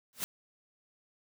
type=noise with exponential growth; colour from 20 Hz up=white; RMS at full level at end=-30 dBFS; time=0.13-0.24 s; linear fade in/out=0 ms; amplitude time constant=23 ms; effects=none